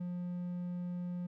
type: tone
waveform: triangle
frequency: 177.3 Hz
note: F3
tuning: 26 cents sharp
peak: -34 dBFS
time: 0-1.27 s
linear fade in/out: 10 ms
effects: none